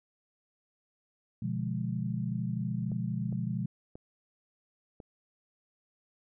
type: chord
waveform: sine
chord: B diminished seventh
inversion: none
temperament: equal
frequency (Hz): 123.47 / 146.83 / 174.61 / 207.7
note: B2 / D3 / F3 / Ab3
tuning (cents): 0 / 0 / 0 / 0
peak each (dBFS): -34 / -40 / -35 / -36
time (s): 1.42-3.66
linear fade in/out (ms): 5
type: clicks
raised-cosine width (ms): 2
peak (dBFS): -32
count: 4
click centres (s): 2.918 / 3.326 / 3.955 / 5.002
effects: none